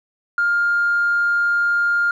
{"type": "tone with tanh clipping", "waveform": "triangle", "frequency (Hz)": 1406, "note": "F6", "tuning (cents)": 11, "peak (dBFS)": -15, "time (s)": [0.38, 2.11], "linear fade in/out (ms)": 2, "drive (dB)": 4, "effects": []}